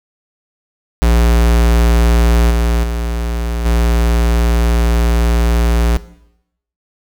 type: tone with level steps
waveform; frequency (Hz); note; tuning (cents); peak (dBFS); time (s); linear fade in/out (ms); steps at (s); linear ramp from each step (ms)
square; 58.27; A#1; 0; -9 / -12 / -17 / -11; 1.02-5.97; 0; 2.5 / 2.83 / 3.65; 10
effects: noise-tail reverb RT60 0.8 s tail -17 dB re dry